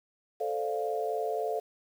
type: chord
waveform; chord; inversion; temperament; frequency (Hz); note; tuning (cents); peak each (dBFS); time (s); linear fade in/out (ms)
sine; D minor seventh; second; equal; 440 / 523.3 / 587.3 / 698.5; A4 / C5 / D5 / F5; 0 / 0 / 0 / 0; -32 / -38 / -37 / -33; 0.4-1.6; 10
effects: 9-bit